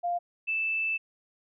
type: tone pair in turn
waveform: sine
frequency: 699 / 2639 Hz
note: F5 / E7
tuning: +1 / +1 cents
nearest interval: octave + major seventh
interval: 2300 cents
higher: second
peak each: -26 dBFS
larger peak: neither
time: 0.03-0.19 / 0.47-0.98 s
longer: second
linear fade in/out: 20 ms
effects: none